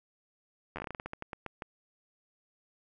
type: slowing click train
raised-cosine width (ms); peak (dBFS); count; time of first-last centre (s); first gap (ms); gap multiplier
0.5; -23; 16; 0.76-1.622; 11; 1.21
effects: none